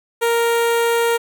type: tone with notch filter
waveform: sawtooth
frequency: 466.2 Hz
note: A#4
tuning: in tune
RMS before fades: -17 dBFS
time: 0.21-1.18 s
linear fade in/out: 20 ms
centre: 5100 Hz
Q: 1.7
effects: none